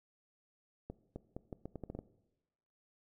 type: accelerating click train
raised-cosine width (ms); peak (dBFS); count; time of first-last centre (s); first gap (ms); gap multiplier
2; -29; 10; 0.9-1.99; 260; 0.79
effects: noise-tail reverb RT60 1.0 s tail -18 dB re dry

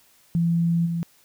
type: tone with level steps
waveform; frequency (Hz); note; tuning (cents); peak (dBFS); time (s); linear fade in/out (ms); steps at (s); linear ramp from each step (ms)
sine; 168.7; E3; +40; -18 / -23; 0.35-1.03; 0; 0.85; 20
effects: white hiss -58 dBFS RMS until 1.24 s

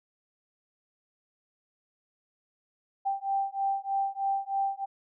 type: beating tone pair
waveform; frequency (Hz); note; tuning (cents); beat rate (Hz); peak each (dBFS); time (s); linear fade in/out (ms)
sine; 784 / 787.2; G5 / G5; 0 / +7; 3.2; -30; 3.05-4.86; 20
effects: none

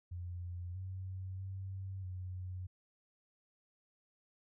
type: tone with pitch steps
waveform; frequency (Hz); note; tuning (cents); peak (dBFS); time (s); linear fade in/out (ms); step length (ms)
sine; 88.3 / 93.9 / 95.7 / 91.7; F2 / F#2 / G2 / F#2; +20 / +26 / -41 / -15; -40; 0.11-2.67; 10; 640
effects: none

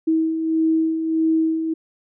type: beating tone pair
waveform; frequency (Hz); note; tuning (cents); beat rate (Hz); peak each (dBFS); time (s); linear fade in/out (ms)
sine; 320 / 321.6; D#4 / E4; +49 / -43; 1.6; -26 / -17; 0.07-1.74; 10
effects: none

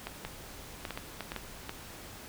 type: clicks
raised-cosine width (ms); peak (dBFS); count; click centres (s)
0.3; -20; 9; 0.07 / 0.25 / 0.852 / 0.907 / 0.975 / 1.207 / 1.319 / 1.363 / 1.694
effects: pink hiss -47 dBFS RMS until 2.28 s

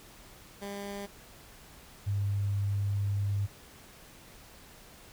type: tone pair in turn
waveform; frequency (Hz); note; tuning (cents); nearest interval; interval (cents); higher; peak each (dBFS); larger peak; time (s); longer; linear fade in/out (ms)
15% pulse / sine; 200.9 / 100.45; G3 / G2; +43 / +43; octave; 1200; first; -31 / -27; second; 0.61-1.07 / 2.06-3.47; second; 20
effects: pink hiss -53 dBFS RMS until 5.12 s

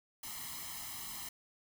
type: noise with comb filter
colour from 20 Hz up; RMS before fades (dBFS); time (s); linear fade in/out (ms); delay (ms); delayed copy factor
white; -44; 0.23-1.29; 5; 0.98; +1
effects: none

